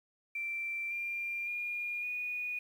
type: tone with pitch steps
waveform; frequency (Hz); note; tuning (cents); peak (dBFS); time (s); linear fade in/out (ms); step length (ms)
sine; 2349 / 2386 / 2423 / 2462; D7 / D7 / D#7 / D#7; 0 / +27 / -47 / -19; -34; 0.35-2.59; 5; 560
effects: 10-bit